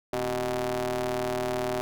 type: ring-modulated tone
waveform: sawtooth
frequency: 120 Hz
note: B2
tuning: 49 cents flat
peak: -20 dBFS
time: 0.13-1.81 s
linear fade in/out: 0 ms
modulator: 499 Hz
effects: none